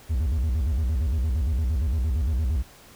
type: tone with vibrato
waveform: triangle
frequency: 69.8 Hz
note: C#2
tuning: 13 cents sharp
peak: -19 dBFS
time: 0.09-2.63 s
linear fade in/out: 20 ms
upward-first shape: square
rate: 8.7 Hz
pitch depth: 230 cents each way
effects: pink hiss -50 dBFS RMS until 2.95 s